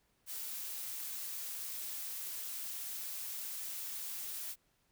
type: noise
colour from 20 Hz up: blue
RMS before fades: -42 dBFS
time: 0.26-4.56 s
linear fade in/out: 50 ms
effects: pink hiss -75 dBFS RMS until 4.91 s